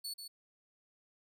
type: tone with echo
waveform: sawtooth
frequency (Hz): 4435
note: C#8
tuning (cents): 0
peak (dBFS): -36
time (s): 0.04-0.14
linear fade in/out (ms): 10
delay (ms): 140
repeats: 1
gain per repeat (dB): -6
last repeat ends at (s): 0.28
effects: none